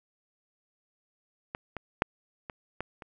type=clicks; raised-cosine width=0.5 ms; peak=-19 / -21 / -7 / -23 / -18 / -28 dBFS; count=6; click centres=1.549 / 1.767 / 2.021 / 2.498 / 2.806 / 3.022 s; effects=none